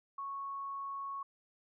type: tone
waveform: sine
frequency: 1105 Hz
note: C#6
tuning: 6 cents flat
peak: -38 dBFS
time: 0.18-1.23 s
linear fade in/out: 5 ms
effects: none